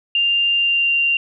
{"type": "tone with pitch glide", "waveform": "sine", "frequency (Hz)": [2794, 2775], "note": ["F7", "F7"], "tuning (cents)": [0, -12], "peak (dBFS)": -14, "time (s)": [0.15, 1.17], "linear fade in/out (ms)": 2, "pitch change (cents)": -12, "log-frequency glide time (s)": [0.54, 0.93], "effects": []}